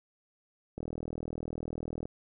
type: click train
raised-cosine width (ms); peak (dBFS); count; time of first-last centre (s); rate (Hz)
2; -25; 52; 0.78-2.055; 40
effects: none